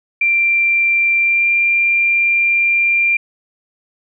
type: tone with pitch glide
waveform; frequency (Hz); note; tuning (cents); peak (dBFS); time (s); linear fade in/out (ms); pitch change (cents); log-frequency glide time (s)
sine; 2363 to 2381; D7 to D7; +10 to +23; -11; 0.21-3.17; 5; +13; 1.19-1.48
effects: none

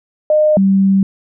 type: tone pair in turn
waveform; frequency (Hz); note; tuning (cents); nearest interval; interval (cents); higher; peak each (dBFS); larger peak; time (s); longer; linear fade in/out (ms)
sine; 611 / 194.13; D#5 / G3; -32 / -17; octave + minor sixth; 1985; first; -8; neither; 0.3-0.57 / 0.57-1.03; second; 2
effects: none

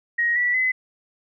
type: tone with pitch steps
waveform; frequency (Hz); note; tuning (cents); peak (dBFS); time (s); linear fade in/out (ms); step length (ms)
sine; 1884 / 1953.8 / 2026; A#6 / B6 / B6; +18 / -19 / +44; -18; 0.18-0.72; 10; 180
effects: none

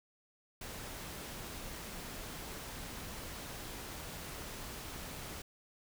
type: noise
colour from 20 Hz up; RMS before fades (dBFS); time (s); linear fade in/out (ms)
pink; -45; 0.61-5.42; 5
effects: none

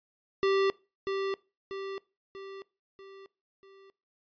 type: tone with echo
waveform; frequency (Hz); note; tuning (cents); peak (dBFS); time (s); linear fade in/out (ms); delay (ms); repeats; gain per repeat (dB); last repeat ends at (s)
square; 390; G4; -9; -24; 0.43-0.7; 0; 640; 5; -6; 3.9
effects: noise-tail reverb RT60 0.3 s tail -22 dB re dry + resampled to 11025 Hz

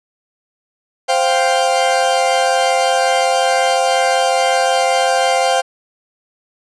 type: chord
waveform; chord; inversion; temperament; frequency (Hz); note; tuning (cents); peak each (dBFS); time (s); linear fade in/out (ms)
40% pulse; C suspended fourth; none; equal; 523.3 / 698.5 / 784; C5 / F5 / G5; 0 / 0 / 0; -16; 1.08-5.62; 20
effects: resampled to 22050 Hz

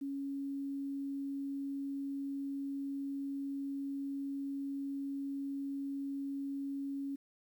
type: tone with quantisation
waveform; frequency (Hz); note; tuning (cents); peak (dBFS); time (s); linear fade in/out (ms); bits
sine; 277.2; C#4; 0; -36; 0.01-7.16; 10; 11
effects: none

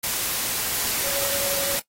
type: tone in noise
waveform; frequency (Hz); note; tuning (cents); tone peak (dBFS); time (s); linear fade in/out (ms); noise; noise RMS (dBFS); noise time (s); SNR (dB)
sine; 557; C#5; +8; -30; 1.04-1.78; 10; white; -25; 0.03-1.8; -8
effects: noise-tail reverb RT60 0.1 s tail -18 dB re dry + AAC 48 kbps

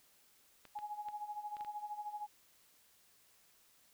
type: clicks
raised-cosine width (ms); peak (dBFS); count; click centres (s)
0.3; -38; 6; 0.653 / 0.789 / 1.086 / 1.568 / 1.609 / 1.648
type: tone with tremolo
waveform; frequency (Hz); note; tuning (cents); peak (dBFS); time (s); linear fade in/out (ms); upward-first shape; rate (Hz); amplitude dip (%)
sine; 836; G#5; +11; -38; 0.75-2.27; 10; sine; 13; 75
effects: white hiss -68 dBFS RMS until 3.93 s

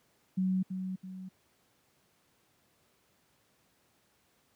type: tone with echo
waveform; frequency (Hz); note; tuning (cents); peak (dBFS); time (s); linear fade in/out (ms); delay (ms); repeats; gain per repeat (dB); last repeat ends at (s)
sine; 186.9; F#3; +18; -26; 0.37-0.63; 10; 330; 2; -7; 1.29
effects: pink hiss -70 dBFS RMS until 4.55 s + high-pass 100 Hz 12 dB/octave

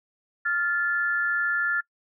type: tone pair together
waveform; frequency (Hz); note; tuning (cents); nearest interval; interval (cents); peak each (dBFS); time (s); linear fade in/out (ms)
sine; 1396.9 / 1739.4; F6 / A6; 0 / -20; major third; 380; -25; 0.45-1.81; 10
effects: noise-tail reverb RT60 0.1 s tail -23 dB re dry

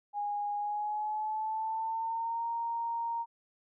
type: tone with pitch glide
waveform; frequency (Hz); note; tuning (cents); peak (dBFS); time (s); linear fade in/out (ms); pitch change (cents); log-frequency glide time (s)
sine; 823 to 929.1; G#5 to A#5; -16 to -6; -31; 0.13-3.26; 50; +210; 0.56-2.46
effects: none

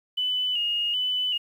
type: tone with vibrato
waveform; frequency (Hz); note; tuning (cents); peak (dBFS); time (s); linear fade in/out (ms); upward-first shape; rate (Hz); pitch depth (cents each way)
sine; 2926; F#7; -20; -23; 0.17-1.38; 10; square; 1.3; 42
effects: 9-bit

